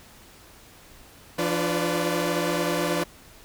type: tone cluster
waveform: sawtooth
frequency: 171 / 297.8 / 351.4 / 500 / 579 Hz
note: F3 / D4 / F4 / B4 / D5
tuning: -36 / +24 / +11 / +21 / -25 cents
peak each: -26 dBFS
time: 1.38-3.04 s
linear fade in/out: 10 ms
effects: pink hiss -50 dBFS RMS until 3.44 s